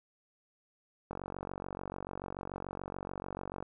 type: click train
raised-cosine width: 1 ms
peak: -25 dBFS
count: 119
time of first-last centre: 1.11-3.626 s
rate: 46.9 Hz
effects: none